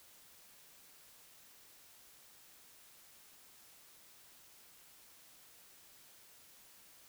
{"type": "silence", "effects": ["white hiss -61 dBFS RMS until 7.08 s"]}